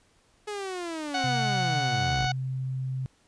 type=linear sweep; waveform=sawtooth; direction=down; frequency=424.5 to 44.06 Hz; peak=-28 dBFS; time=0.47-2.27 s; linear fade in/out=10 ms
type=harmonic tone; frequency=740 Hz; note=F#5; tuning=in tune; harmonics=1 / 2 / 3 / 4 / 5 / 6 / 7 / 8 / 9; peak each=-28 / -33 / -36 / -37 / -38 / -37 / -47 / -44 / -49 dBFS; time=1.14-2.32 s; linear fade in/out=5 ms
type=tone; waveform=sine; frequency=130.81 Hz; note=C3; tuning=in tune; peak=-28 dBFS; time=1.24-3.06 s; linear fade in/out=0 ms
effects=pink hiss -64 dBFS RMS until 3.27 s + resampled to 22050 Hz